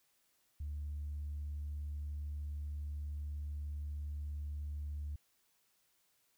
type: tone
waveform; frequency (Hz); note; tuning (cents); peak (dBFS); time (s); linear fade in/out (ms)
sine; 73.6; D2; +4; -37; 0.6-5.16; 5
effects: tanh soft clip ceiling -35 dBFS + white hiss -75 dBFS RMS until 6.37 s